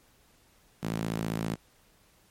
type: tone with high-pass filter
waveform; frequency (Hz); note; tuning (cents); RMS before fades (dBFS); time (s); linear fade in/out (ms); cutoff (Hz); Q
sawtooth; 55.1; A1; +3; -32; 0.82-1.56; 20; 170; 1.9
effects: pink hiss -63 dBFS RMS until 2.3 s + MP3 64 kbps